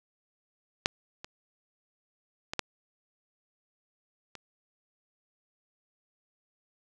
clicks, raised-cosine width 0.2 ms, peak -6 / -23 / -16 / -10 / -25 dBFS, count 5, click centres 0.859 / 1.245 / 2.535 / 2.593 / 4.353 s, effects none

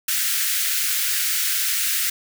white high-pass noise, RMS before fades -22 dBFS, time 0.08-2.1 s, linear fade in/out 5 ms, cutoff 1400 Hz, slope 48 dB/octave, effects none

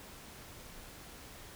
silence, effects pink hiss -51 dBFS RMS until 1.55 s

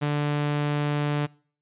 sawtooth tone, 146.83 Hz, D3, in tune, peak -19 dBFS, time 0.01-1.27 s, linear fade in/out 20 ms, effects noise-tail reverb RT60 0.5 s tail -25 dB re dry + resampled to 8000 Hz

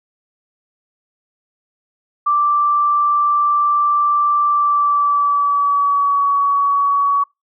sine tone with pitch glide, 1173 to 1128.5 Hz, D6 to C#6, -2 to +31 cents, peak -12 dBFS, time 2.26-7.24 s, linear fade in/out 10 ms, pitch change -67 cents, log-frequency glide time 4.47-6.28 s, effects noise-tail reverb RT60 0.2 s tail -24 dB re dry

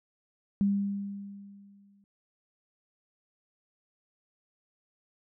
sine tone with exponential decay, 200 Hz, G3, 35 cents sharp, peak -21 dBFS, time 0.61-2.04 s, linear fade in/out 0 ms, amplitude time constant 310 ms, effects none

